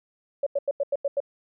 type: tone bursts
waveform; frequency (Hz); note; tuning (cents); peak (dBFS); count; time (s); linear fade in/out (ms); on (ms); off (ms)
sine; 563; C#5; +27; -21; 7; 0.43-1.203; 5; 35; 88
effects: none